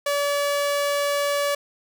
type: tone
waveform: sawtooth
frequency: 573 Hz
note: D5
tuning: 43 cents flat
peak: -17 dBFS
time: 0.06-1.55 s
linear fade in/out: 5 ms
effects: none